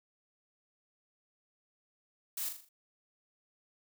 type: noise with echo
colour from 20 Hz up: blue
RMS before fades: -37 dBFS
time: 2.37-2.49 s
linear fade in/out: 5 ms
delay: 40 ms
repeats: 5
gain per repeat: -6 dB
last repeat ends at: 2.69 s
effects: none